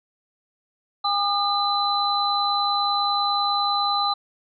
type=tone cluster; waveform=sine; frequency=809 / 1211 / 4015 Hz; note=G#5 / D#6 / B7; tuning=-46 / -47 / +28 cents; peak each=-24 dBFS; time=1.04-4.14 s; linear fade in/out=10 ms; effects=none